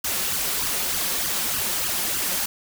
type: noise with flanger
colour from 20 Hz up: white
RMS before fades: -25 dBFS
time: 0.04-2.46 s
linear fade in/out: 5 ms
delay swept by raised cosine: 0.63 to 5.63 ms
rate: 3.3 Hz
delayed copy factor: +0.9
effects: none